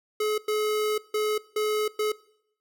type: tone bursts at uneven times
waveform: square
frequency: 426.3 Hz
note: G#4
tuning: 45 cents sharp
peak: -24 dBFS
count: 5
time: 0.2-0.38 / 0.48-0.98 / 1.14-1.38 / 1.56-1.88 / 1.99-2.12 s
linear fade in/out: 5 ms
effects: noise-tail reverb RT60 0.7 s tail -21 dB re dry